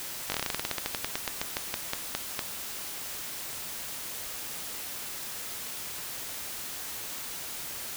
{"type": "slowing click train", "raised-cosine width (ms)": 0.2, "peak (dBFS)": -11, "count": 24, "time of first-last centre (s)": [0.3, 2.392], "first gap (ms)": 20, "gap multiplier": 1.12, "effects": ["white hiss -38 dBFS RMS until 7.96 s"]}